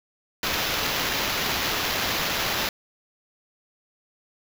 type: noise with sample-and-hold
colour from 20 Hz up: blue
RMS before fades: -26 dBFS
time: 0.43-2.69 s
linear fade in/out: 2 ms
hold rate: 8820 Hz
effects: none